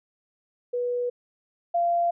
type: tone pair in turn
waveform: sine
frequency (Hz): 488.5 / 689.5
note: B4 / F5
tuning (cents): -19 / -22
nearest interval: tritone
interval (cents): 597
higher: second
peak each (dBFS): -24 / -20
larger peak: second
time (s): 0.73-1.1 / 1.74-2.11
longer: neither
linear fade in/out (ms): 10
effects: none